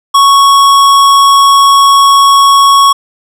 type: tone with hard clipping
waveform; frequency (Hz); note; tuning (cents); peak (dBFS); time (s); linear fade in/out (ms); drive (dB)
sine; 1109; C#6; 0; -4; 0.14-2.93; 10; 16
effects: none